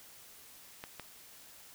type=clicks; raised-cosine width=0.3 ms; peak=-26 dBFS; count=2; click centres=0.839 / 0.997 s; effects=white hiss -55 dBFS RMS until 1.74 s